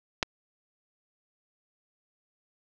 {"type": "clicks", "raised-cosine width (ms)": 0.2, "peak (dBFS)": [-7, -22], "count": 2, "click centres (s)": [0.228, 0.231], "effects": ["low-pass 6000 Hz 12 dB/octave"]}